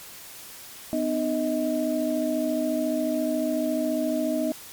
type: tone cluster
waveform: sine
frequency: 250.8 / 305 / 633 Hz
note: B3 / D#4 / D#5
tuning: +27 / -34 / +30 cents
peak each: -27 dBFS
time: 0.93-4.52 s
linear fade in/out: 0 ms
effects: white hiss -43 dBFS RMS until 4.72 s + MP3 96 kbps